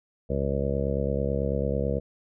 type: harmonic tone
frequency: 69.1 Hz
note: C#2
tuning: 5 cents flat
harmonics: 1 / 2 / 3 / 4 / 5 / 6 / 7 / 8 / 9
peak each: -30 / -31 / -32 / -39 / -39 / -37 / -30 / -33 / -37 dBFS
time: 0.29-2 s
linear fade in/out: 20 ms
effects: none